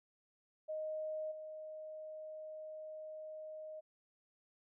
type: tone with level steps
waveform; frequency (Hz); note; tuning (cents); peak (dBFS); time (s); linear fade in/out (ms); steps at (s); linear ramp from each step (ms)
sine; 622.3; D#5; 0; -38 / -45; 0.68-3.81; 20; 1.31; 10
effects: none